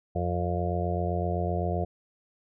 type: harmonic tone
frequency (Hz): 87.8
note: F2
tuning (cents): +10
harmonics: 1 / 2 / 4 / 5 / 6 / 7 / 8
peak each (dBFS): -29 / -33 / -36 / -36 / -38 / -36 / -33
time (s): 0.15-1.85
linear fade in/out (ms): 10
effects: none